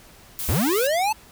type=noise; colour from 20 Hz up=blue; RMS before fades=-29 dBFS; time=0.39-0.87 s; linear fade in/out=0 ms
type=linear sweep; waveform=square; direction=up; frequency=48.28 to 894 Hz; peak=-20 dBFS; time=0.48-1.13 s; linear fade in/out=10 ms
effects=pink hiss -49 dBFS RMS until 1.31 s